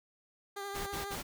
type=tone with vibrato; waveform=15% pulse; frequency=399.4 Hz; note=G4; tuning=32 cents sharp; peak=-32 dBFS; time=0.56-1.16 s; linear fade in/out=10 ms; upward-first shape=triangle; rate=12 Hz; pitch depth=28 cents each way
type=noise bursts; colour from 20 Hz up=pink; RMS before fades=-40 dBFS; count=3; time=0.74-1.23 s; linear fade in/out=20 ms; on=130 ms; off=50 ms
effects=none